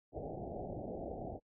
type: low-pass noise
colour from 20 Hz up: white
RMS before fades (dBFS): -43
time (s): 0.12-1.4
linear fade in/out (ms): 50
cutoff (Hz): 770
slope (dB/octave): 96
effects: noise-tail reverb RT60 0.1 s tail -25 dB re dry